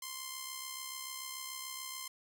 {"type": "tone with amplitude modulation", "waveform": "5% pulse", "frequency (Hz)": 1046.5, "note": "C6", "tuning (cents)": 0, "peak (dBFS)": -27, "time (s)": [0.02, 2.08], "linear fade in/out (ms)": 5, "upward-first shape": "sine", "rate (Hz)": 66.9, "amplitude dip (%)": 45, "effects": []}